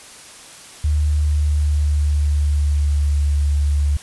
sine tone with pitch glide, 75 to 72.53 Hz, D2 to D2, +37 to -21 cents, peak -14 dBFS, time 0.84-3.97 s, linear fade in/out 5 ms, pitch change -58 cents, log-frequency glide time 0.99-3.24 s, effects white hiss -40 dBFS RMS until 4.02 s + resampled to 24000 Hz

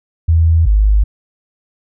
sine tone pair in turn, 81.9 / 51.59 Hz, E2 / G#1, -11 / -11 cents, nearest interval minor sixth, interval 800 cents, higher first, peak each -7 dBFS, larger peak neither, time 0.28-0.66 / 0.66-1.04 s, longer neither, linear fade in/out 10 ms, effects none

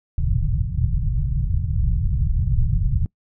pink low-pass noise, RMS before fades -20 dBFS, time 0.18-3.06 s, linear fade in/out 2 ms, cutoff 150 Hz, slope 48 dB/octave, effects noise-tail reverb RT60 0.1 s tail -22 dB re dry

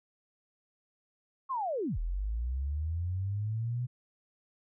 sine linear two-way sweep, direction down then up, 1108.7 to 38.89 to 125.3 Hz, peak -30 dBFS, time 1.49-3.87 s, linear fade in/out 20 ms, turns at 1.98 s, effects none

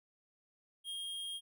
square tone, 3238 Hz, G#7, 45 cents flat, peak -40 dBFS, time 0.84-1.41 s, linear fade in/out 50 ms, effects none

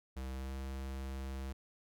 square tone with pitch glide, 65.41 to 66.67 Hz, C2 to C2, 0 to +33 cents, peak -40 dBFS, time 0.16-1.53 s, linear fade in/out 10 ms, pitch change +33 cents, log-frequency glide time 0.32-0.52 s, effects none

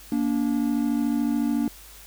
triangle tone pair together, 234.4 / 288.2 Hz, A#3 / D4, +10 / -33 cents, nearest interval major third, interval 357 cents, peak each -22 dBFS, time 0.12-1.68 s, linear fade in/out 2 ms, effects added 50 Hz sine -49 dBFS peak until 2.06 s + white hiss -47 dBFS RMS until 2.06 s

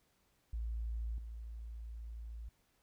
sine tone with level steps, 56.5 Hz, A1, 47 cents sharp, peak -36 / -43 dBFS, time 0.53-2.49 s, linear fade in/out 5 ms, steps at 1.18 s, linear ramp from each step 2 ms, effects pink hiss -75 dBFS RMS until 2.82 s

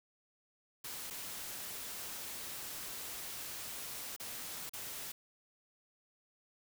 white noise with dropouts, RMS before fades -44 dBFS, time 0.84-5.12 s, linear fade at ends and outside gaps 5 ms, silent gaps 1.102-1.106 / 4.164-4.198 / 4.695-4.734 s, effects none

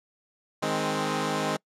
10% pulse chord, Ab major, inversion second, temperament equal, 155.56 / 207.7 / 261.6 Hz, Eb3 / Ab3 / C4, 0 / 0 / 0 cents, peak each -22 dBFS, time 0.62-1.57 s, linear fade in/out 10 ms, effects noise-tail reverb RT60 0.1 s tail -25 dB re dry + low-pass 9000 Hz 12 dB/octave

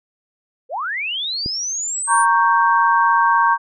sine linear sweep, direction up, 445.7 to 9397 Hz, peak -21 dBFS, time 0.69-2.26 s, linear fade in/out 50 ms
click, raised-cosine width 3 ms, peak -14 dBFS, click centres 1.461 s
sine chord, G diminished, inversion first, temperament equal, 932.3 / 1108.7 / 1568 Hz, Bb5 / Db6 / G6, 0 / 0 / 0 cents, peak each -15 / -16 / -19 dBFS, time 2.07-3.58 s, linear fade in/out 50 ms
effects none

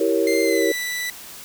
sine chord, E diminished seventh, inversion none, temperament equal, 329.6 / 392 / 466.2 / 554.4 Hz, E4 / G4 / Bb4 / Db5, 0 / 0 / 0 / 0 cents, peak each -22 / -22 / -21 / -24 dBFS, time 0-0.72 s, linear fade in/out 5 ms
sawtooth tone with pitch glide, 2093 to 1975.5 Hz, C7 to B6, 0 to 0 cents, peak -21 dBFS, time 0.27-1.1 s, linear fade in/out 2 ms, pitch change -100 cents, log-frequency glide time 0.43-0.66 s
effects white hiss -39 dBFS RMS until 1.44 s

